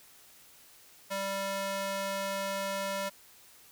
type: tone with high-pass filter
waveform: square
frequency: 196 Hz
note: G3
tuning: in tune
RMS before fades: -34 dBFS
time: 1.1-3.1 s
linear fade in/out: 20 ms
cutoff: 540 Hz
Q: 0.96
effects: white hiss -57 dBFS RMS until 3.71 s